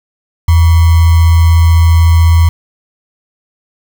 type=tone with sample-and-hold; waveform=sine; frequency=83 Hz; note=E2; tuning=12 cents sharp; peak=-3 dBFS; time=0.48-2.49 s; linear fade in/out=5 ms; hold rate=1050 Hz; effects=none